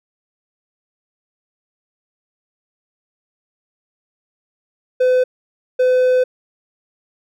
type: tone bursts at uneven times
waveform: triangle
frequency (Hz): 507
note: B4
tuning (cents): +45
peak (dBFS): -9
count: 2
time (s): 5-5.24 / 5.79-6.24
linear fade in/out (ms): 10
effects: none